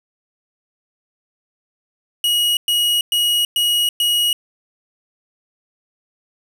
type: tone bursts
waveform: 45% pulse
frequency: 2900 Hz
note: F#7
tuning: 35 cents flat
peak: -14 dBFS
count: 5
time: 2.24-4.33 s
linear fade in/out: 2 ms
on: 330 ms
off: 110 ms
effects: none